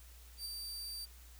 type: tone with ADSR envelope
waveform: sawtooth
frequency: 4656 Hz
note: D8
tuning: 16 cents flat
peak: -36 dBFS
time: 0.37-1.06 s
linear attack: 83 ms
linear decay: 11 ms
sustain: -3 dB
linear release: 19 ms
effects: added 60 Hz sine -54 dBFS peak until 1.39 s + white hiss -61 dBFS RMS until 1.39 s